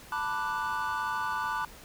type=chord; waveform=triangle; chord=B minor seventh; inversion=third; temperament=equal with one note detuned; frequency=885.6 / 987.8 / 1174.7 / 1480 Hz; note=A5 / B5 / D6 / F#6; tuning=+11 / 0 / 0 / 0 cents; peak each=-33 dBFS; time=0.12-1.65 s; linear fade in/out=2 ms; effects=pink hiss -50 dBFS RMS until 1.84 s